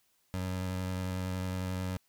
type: tone with vibrato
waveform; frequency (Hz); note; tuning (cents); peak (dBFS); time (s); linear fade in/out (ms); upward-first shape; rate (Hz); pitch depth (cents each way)
25% pulse; 92.5; F#2; 0; -29; 0.34-1.97; 0; sine; 11; 17
effects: white hiss -72 dBFS RMS until 2.08 s